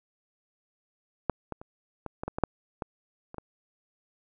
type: clicks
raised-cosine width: 1 ms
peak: -10 / -20 / -29 / -21 / -19 / -18 / -18 / -6 / -18 / -28 / -22 dBFS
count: 11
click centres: 1.297 / 1.523 / 1.615 / 2.063 / 2.235 / 2.28 / 2.385 / 2.437 / 2.822 / 3.344 / 3.383 s
effects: none